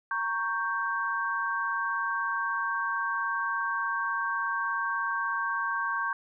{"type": "chord", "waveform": "sine", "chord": "G diminished", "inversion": "first", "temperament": "equal", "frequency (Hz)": [932.3, 1108.7, 1568], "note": ["Bb5", "Db6", "G6"], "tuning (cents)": [0, 0, 0], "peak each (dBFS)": [-35, -31, -30], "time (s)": [0.11, 6.13], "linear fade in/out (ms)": 2, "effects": []}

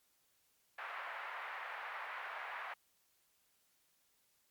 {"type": "band-pass noise", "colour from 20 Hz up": "white", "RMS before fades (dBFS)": -45, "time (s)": [0.78, 2.74], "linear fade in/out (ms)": 5, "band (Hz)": [700, 2000], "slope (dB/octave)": 24, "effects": ["white hiss -75 dBFS RMS until 4.5 s", "MP3 96 kbps"]}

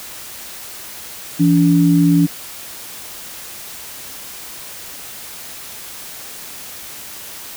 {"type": "tone pair together", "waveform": "sine", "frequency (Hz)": [168.1, 287.2], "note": ["E3", "D4"], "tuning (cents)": [34, -39], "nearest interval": "major sixth", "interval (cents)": 927, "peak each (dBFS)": -12, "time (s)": [1.39, 2.27], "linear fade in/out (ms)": 20, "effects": ["white hiss -33 dBFS RMS until 7.56 s"]}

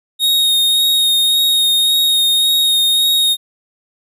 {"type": "tone with vibrato", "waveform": "45% pulse", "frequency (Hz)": 3729, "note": "A#7", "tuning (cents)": 0, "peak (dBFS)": -10, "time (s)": [0.19, 3.37], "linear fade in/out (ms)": 50, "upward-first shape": "sine", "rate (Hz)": 1.8, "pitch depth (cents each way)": 15, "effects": []}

